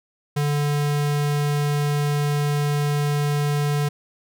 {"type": "tone", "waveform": "square", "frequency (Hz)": 146, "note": "D3", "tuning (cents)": -10, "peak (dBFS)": -20, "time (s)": [0.36, 3.89], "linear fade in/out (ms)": 10, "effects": []}